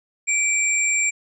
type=tone pair together; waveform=sine; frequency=2332 / 7398 Hz; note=D7 / A#8; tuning=-13 / -14 cents; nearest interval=octave + minor sixth; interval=1999 cents; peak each=-20 / -21 dBFS; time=0.27-1.11 s; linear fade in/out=20 ms; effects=none